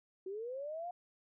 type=linear sweep; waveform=sine; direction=up; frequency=366.8 to 722 Hz; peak=-39 dBFS; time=0.26-0.91 s; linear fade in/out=5 ms; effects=none